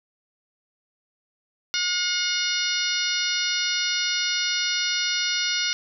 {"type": "harmonic tone with a mistuned harmonic", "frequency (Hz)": 720, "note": "F#5", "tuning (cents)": -47, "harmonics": [2, 3, 4, 5, 6, 7, 8], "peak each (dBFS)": [-30, -30, -30, -30, -30, -30, -30], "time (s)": [1.74, 5.73], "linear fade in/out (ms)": 0, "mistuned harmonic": 8, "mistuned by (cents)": -16, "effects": []}